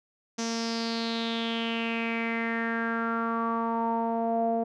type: tone with low-pass filter sweep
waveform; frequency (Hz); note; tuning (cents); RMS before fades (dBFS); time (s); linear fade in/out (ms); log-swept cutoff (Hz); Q
sawtooth; 229.3; A#3; -28; -29; 0.38-4.64; 10; 6000 to 620; 5.8
effects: none